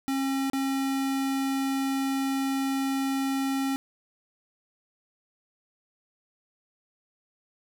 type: tone with dropouts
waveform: square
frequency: 270 Hz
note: C#4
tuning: 45 cents flat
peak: -26 dBFS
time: 0.08-3.76 s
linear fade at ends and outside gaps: 0 ms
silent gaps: 0.499-0.533 s
effects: none

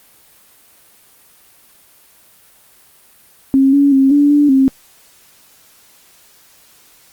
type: tone with pitch steps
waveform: sine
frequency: 269.5 / 282.3 / 269.2 / 288.4 / 291.6 / 267.2 Hz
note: C#4 / C#4 / C4 / D4 / D4 / C4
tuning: -49 / +32 / +49 / -31 / -12 / +36 cents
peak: -7 dBFS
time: 3.54-4.68 s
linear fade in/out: 0 ms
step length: 190 ms
effects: white hiss -48 dBFS RMS until 7.12 s + Opus 32 kbps

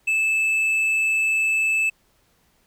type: tone with tanh clipping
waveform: sine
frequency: 2623 Hz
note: E7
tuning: 9 cents flat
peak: -19 dBFS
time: 0.07-1.9 s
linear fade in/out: 10 ms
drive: 5 dB
effects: pink hiss -63 dBFS RMS until 2.66 s

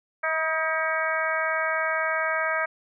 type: harmonic tone with a mistuned harmonic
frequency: 319.7 Hz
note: D#4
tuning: 47 cents sharp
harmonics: 2 / 3 / 4 / 5 / 6 / 7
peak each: -29 / -34 / -29 / -28 / -32 / -32 dBFS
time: 0.23-2.66 s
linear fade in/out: 10 ms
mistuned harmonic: 4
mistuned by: -23 cents
effects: none

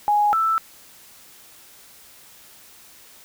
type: tone pair in turn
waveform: sine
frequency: 830.6 / 1322.7 Hz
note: G#5 / E6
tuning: 0 / +5 cents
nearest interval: minor sixth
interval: 805 cents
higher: second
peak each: -15 / -17 dBFS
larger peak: first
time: 0.08-0.33 / 0.33-0.58 s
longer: neither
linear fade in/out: 0 ms
effects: white hiss -48 dBFS RMS until 3.24 s

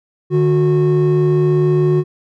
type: tone pair together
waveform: triangle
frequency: 150.64 / 365.4 Hz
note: D3 / F#4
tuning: +44 / -22 cents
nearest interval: octave + minor third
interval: 1534 cents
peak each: -11 dBFS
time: 0.3-2.04 s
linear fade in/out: 50 ms
effects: tanh soft clip ceiling -3 dBFS

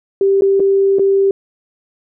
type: tone with dropouts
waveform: sine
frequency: 392 Hz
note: G4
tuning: in tune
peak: -9 dBFS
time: 0.21-1.31 s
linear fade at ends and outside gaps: 2 ms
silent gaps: 0.41-0.42 / 0.597-0.602 / 0.986-0.994 s
effects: none

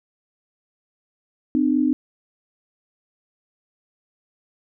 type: tone pair together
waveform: sine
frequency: 256 / 301.7 Hz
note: C4 / D4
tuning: -38 / +47 cents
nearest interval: minor third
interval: 285 cents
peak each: -19 dBFS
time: 1.55-1.93 s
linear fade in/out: 0 ms
effects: none

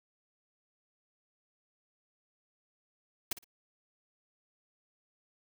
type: noise with echo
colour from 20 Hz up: white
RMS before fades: -32 dBFS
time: 3.31-3.33 s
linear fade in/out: 5 ms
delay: 57 ms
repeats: 2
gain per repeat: -14 dB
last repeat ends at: 3.444 s
effects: none

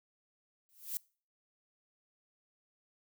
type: noise with exponential growth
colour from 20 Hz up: violet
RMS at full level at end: -33 dBFS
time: 0.69-0.97 s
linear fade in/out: 0 ms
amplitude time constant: 60 ms
effects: noise-tail reverb RT60 0.4 s tail -24 dB re dry

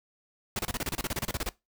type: noise bursts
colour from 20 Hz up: pink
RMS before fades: -31 dBFS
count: 16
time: 0.56-1.491 s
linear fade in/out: 2 ms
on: 31 ms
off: 29 ms
effects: noise-tail reverb RT60 0.2 s tail -20 dB re dry

